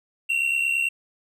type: tone pair together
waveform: triangle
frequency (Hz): 2677 / 2746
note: E7 / F7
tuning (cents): +26 / -30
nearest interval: unison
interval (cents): 44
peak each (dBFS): -26 / -20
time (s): 0.29-0.89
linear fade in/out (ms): 10
effects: none